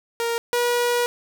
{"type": "tone pair in turn", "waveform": "sawtooth", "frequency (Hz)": [466.2, 482.6], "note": ["A#4", "B4"], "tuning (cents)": [0, -40], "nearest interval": "minor second", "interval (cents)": 60, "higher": "second", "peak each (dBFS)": [-18, -15], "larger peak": "second", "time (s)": [[0.2, 0.38], [0.53, 1.06]], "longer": "second", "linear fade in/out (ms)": 0, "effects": []}